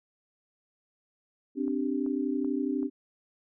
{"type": "chord", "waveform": "sine", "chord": "C suspended second", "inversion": "none", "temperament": "equal", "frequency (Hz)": [261.6, 293.7, 392], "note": ["C4", "D4", "G4"], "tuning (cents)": [0, 0, 0], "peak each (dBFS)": [-30, -30, -35], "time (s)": [1.55, 2.9], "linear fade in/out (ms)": 50}
{"type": "click train", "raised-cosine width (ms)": 1, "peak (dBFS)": -36, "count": 4, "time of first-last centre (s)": [1.68, 2.829], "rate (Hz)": 2.61}
{"effects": []}